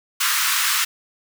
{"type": "high-pass noise", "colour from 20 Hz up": "pink", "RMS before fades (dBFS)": -20, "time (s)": [0.2, 0.85], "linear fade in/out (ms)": 10, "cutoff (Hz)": 1100, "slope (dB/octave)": 48, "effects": []}